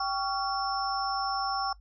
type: tone cluster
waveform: sine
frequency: 781 / 1121 / 1380 / 5350 Hz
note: G5 / C#6 / F6 / E8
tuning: -7 / +19 / -21 / +25 cents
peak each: -31 / -32 / -36 / -34 dBFS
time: 0-1.73 s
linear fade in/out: 5 ms
effects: noise-tail reverb RT60 0.1 s tail -20 dB re dry + added 50 Hz sine -51 dBFS peak until 1.8 s